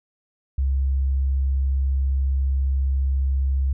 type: tone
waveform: sine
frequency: 67.3 Hz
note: C2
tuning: 49 cents sharp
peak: -18 dBFS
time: 0.58-3.73 s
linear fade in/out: 5 ms
effects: none